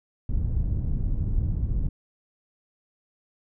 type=low-pass noise; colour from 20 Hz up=pink; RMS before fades=-25 dBFS; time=0.29-1.89 s; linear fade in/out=5 ms; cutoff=110 Hz; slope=12 dB/octave; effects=none